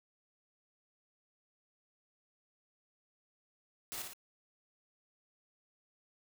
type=noise with echo; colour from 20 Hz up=white; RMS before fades=-42 dBFS; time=3.92-4.02 s; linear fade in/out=0 ms; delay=57 ms; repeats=2; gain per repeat=-4 dB; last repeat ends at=4.134 s; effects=none